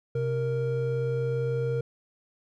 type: tone pair together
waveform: triangle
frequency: 129.54 / 466.2 Hz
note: C3 / A#4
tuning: -17 / 0 cents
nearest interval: octave + minor seventh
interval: 2217 cents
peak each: -26 dBFS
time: 0.15-1.81 s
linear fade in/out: 5 ms
effects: none